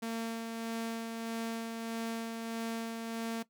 sawtooth tone with tremolo, 227.8 Hz, A#3, 40 cents flat, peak -30 dBFS, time 0.02-3.43 s, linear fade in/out 10 ms, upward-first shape sine, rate 1.6 Hz, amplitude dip 35%, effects noise-tail reverb RT60 0.1 s tail -17 dB re dry

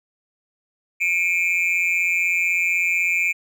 triangle tone with amplitude modulation, 2374 Hz, D7, 18 cents sharp, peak -12 dBFS, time 1-3.33 s, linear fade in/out 20 ms, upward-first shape sine, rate 176 Hz, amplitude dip 95%, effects none

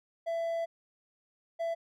triangle tone pair in turn, 667 / 667 Hz, E5 / E5, +20 / +20 cents, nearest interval unison, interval 0 cents, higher neither, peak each -28 dBFS, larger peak neither, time 0.26-0.66 / 1.59-1.75 s, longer first, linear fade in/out 20 ms, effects none

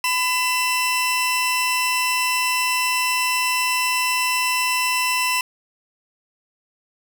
sawtooth tone pair together, 1004 / 2680 Hz, B5 / E7, +28 / +28 cents, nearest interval octave + perfect fourth, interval 1700 cents, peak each -18 dBFS, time 0.04-5.41 s, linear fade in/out 2 ms, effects none

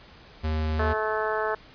square tone, 78.2 Hz, D#2, 9 cents sharp, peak -25 dBFS, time 0.43-0.94 s, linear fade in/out 20 ms
harmonic tone, 216.6 Hz, A3, 27 cents flat, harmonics 2 / 3 / 4 / 5 / 6 / 7 / 8, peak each -29 / -31 / -32 / -33 / -34 / -34 / -35 dBFS, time 0.79-1.55 s, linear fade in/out 5 ms
effects pink hiss -50 dBFS RMS until 1.74 s + resampled to 11025 Hz

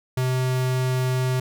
square tone, 128.4 Hz, C3, 32 cents flat, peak -21 dBFS, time 0.17-1.4 s, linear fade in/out 5 ms, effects none

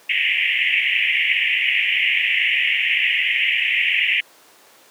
pink band-pass noise, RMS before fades -19 dBFS, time 0.09-4.21 s, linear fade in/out 10 ms, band 1900 to 3000 Hz, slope 96 dB/octave, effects pink hiss -49 dBFS RMS until 4.9 s + high-pass 400 Hz 12 dB/octave

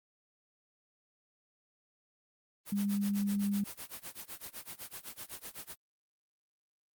white noise with tremolo, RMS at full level -42 dBFS, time 2.65-5.76 s, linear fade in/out 50 ms, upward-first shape sine, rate 7.9 Hz, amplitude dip 95%
sine tone, 201.9 Hz, G#3, 49 cents flat, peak -29 dBFS, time 2.72-3.64 s, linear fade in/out 5 ms
effects Opus 32 kbps

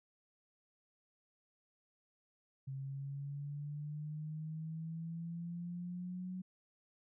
sine exponential sweep, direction up, 134.3 to 185.3 Hz, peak -40 dBFS, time 2.67-6.42 s, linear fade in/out 10 ms, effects none

